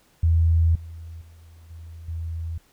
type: tone with level steps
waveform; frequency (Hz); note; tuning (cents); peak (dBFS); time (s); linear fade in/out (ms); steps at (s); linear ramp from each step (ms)
sine; 82.4; E2; 0; -15 / -35 / -45 / -37 / -27; 0.23-2.58; 5; 0.75 / 1.21 / 1.7 / 2.08; 5
effects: pink hiss -60 dBFS RMS until 2.72 s